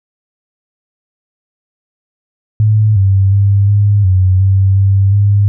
sine tone with pitch steps, 107.3 / 97.1 / 100 / 102.3 / 93.1 / 96.6 / 97.9 / 101.4 Hz, A2 / G2 / G2 / G#2 / F#2 / G2 / G2 / G#2, -43 / -16 / +35 / -26 / +11 / -25 / -2 / -41 cents, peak -6 dBFS, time 2.6-5.48 s, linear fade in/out 0 ms, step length 360 ms, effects none

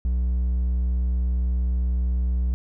sine tone with hard clipping, 61.74 Hz, B1, in tune, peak -21 dBFS, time 0.05-2.54 s, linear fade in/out 0 ms, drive 3 dB, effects none

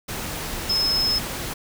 sine tone in noise, 5180 Hz, E8, 31 cents flat, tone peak -19 dBFS, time 0.69-1.19 s, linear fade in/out 10 ms, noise pink, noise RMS -30 dBFS, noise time 0.08-1.54 s, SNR +8 dB, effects none

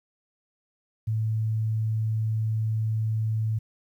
sine tone, 110 Hz, A2, in tune, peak -23 dBFS, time 1.07-3.59 s, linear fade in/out 10 ms, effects 10-bit

